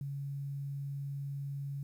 sine tone with quantisation, 140 Hz, C#3, 18 cents sharp, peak -36 dBFS, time 0.01-1.83 s, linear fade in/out 2 ms, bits 11, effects none

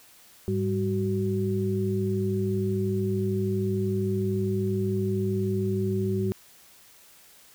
sine tone cluster, 103.8 / 196.8 / 375.6 Hz, G#2 / G3 / F#4, 0 / +7 / +26 cents, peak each -28 dBFS, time 0.48-6.32 s, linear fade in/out 0 ms, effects white hiss -54 dBFS RMS until 7.54 s

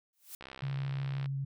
blue noise with exponential growth, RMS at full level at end -42 dBFS, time 0.13-0.35 s, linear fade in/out 1 ms, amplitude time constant 46 ms
click train, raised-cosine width 0.3 ms, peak -29 dBFS, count 57, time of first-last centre 0.41-1.258 s, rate 66 Hz
sine tone with vibrato, 137 Hz, C#3, 20 cents flat, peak -32 dBFS, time 0.62-1.45 s, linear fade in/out 10 ms, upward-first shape sine, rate 13 Hz, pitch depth 11 cents each way
effects none

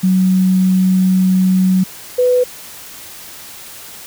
sine tone pair in turn, 186.4 / 497.6 Hz, F#3 / B4, +13 / +13 cents, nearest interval octave + perfect fourth, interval 1700 cents, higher second, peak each -9 dBFS, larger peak neither, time 0.03-1.84 / 2.18-2.44 s, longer first, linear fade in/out 10 ms, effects white hiss -34 dBFS RMS until 4.06 s

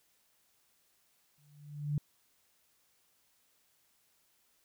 sine tone with exponential growth, 146.83 Hz, D3, in tune, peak -27 dBFS, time 1.38-1.98 s, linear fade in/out 2 ms, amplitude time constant 130 ms, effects white hiss -72 dBFS RMS until 4.64 s

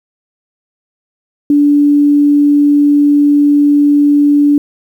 sine tone, 290 Hz, D4, 22 cents flat, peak -5 dBFS, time 1.5-4.58 s, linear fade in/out 2 ms, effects 7-bit

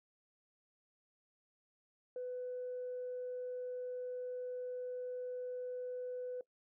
sine tone, 499.4 Hz, B4, 19 cents sharp, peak -38 dBFS, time 2.16-6.41 s, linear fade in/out 2 ms, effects noise-tail reverb RT60 0.1 s tail -20 dB re dry + tanh soft clip ceiling -35 dBFS

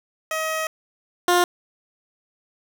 15% pulse tone pair in turn, 634 / 354 Hz, D#5 / F4, +32 / +23 cents, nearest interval minor seventh, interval 1009 cents, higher first, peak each -17 / -9 dBFS, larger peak second, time 0.31-0.67 / 1.28-1.44 s, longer first, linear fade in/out 2 ms, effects none

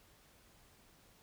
silence, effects pink hiss -65 dBFS RMS until 1.22 s

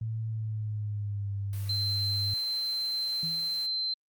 sine tone with pitch glide, 111.5 to 99.91 Hz, A2 to G2, +23 to +33 cents, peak -30 dBFS, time 0.01-2.34 s, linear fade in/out 5 ms, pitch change -190 cents, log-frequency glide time 0.26-1.32 s
white noise, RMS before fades -48 dBFS, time 1.53-3.66 s, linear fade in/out 0 ms
sine tone, 4100 Hz, C8, 36 cents flat, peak -28 dBFS, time 1.69-3.94 s, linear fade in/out 5 ms
sine tone with exponential decay, 163.4 Hz, E3, 15 cents flat, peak -34 dBFS, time 3.23-3.69 s, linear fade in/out 2 ms, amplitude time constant 100 ms
effects Opus 32 kbps

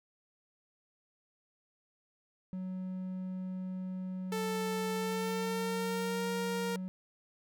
triangle tone, 185.6 Hz, F#3, 6 cents sharp, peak -34 dBFS, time 2.53-6.88 s, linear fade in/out 0 ms
sawtooth tone with pitch glide, 441.4 to 467.6 Hz, A4 to A#4, +5 to +5 cents, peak -30 dBFS, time 4.32-6.76 s, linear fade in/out 2 ms, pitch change +100 cents, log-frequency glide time 4.91-6.29 s
effects none

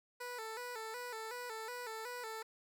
15% pulse tone with vibrato, 466.2 Hz, A#4, in tune, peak -36 dBFS, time 0.2-2.43 s, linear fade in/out 10 ms, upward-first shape square, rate 2.7 Hz, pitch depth 90 cents each way, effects none

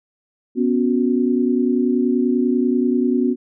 sine chord, B suspended second, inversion none, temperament equal with one note detuned, 246.9 / 277.2 / 366.2 Hz, B3 / C#4 / F#4, 0 / 0 / -18 cents, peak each -17 / -21 / -21 dBFS, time 0.55-3.36 s, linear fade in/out 50 ms, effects none

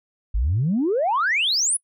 sine exponential sweep, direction up, 46.25 to 10570 Hz, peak -17 dBFS, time 0.34-1.77 s, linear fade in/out 10 ms, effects noise-tail reverb RT60 0.1 s tail -26 dB re dry + tanh soft clip ceiling -14 dBFS

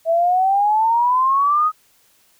sine exponential sweep, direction up, 649 to 1269 Hz, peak -13 dBFS, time 0.05-1.72 s, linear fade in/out 50 ms, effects white hiss -57 dBFS RMS until 2.39 s

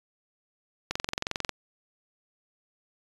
click train, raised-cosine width 0.2 ms, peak -11 dBFS, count 14, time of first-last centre 0.91-1.493 s, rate 22.3 Hz, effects resampled to 24000 Hz

